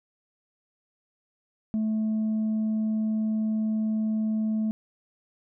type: tone with tanh clipping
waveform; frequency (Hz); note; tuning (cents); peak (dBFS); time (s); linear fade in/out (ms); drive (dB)
sine; 217.7; A3; -18; -24; 1.74-4.71; 0; 1
effects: none